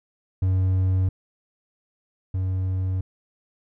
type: tone pair in turn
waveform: triangle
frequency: 93.5 / 93.5 Hz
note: F#2 / F#2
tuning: +19 / +19 cents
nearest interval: unison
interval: 0 cents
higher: neither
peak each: -16 / -20 dBFS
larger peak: first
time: 0.42-1.09 / 2.34-3.01 s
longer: neither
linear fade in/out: 5 ms
effects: none